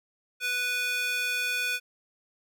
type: tone with high-pass filter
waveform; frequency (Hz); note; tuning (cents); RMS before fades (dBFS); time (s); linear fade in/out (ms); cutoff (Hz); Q
square; 493.9; B4; 0; -29; 0.4-1.8; 50; 2000; 6.2
effects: none